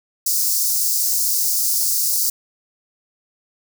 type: high-pass noise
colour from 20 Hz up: white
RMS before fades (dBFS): -19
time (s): 0.26-2.3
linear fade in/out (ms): 5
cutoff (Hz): 4700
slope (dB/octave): 48
effects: none